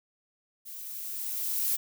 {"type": "noise with level ramp", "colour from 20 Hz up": "violet", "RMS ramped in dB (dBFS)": [-43, -27], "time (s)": [0.65, 1.77], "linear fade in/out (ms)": 20, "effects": []}